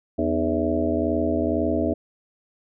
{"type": "harmonic tone with a mistuned harmonic", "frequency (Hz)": 82.1, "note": "E2", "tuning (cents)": -6, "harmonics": [1, 3, 4, 5, 6, 7, 8], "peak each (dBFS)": [-30, -26, -25, -29, -33, -30, -27], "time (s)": [0.18, 1.94], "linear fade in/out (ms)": 10, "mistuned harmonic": 4, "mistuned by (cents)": -110, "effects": []}